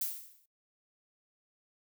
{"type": "noise with exponential decay", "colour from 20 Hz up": "violet", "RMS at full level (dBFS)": -31, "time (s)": [0.01, 0.46], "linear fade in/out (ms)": 5, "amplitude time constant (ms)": 97, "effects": ["noise-tail reverb RT60 0.1 s tail -20 dB re dry"]}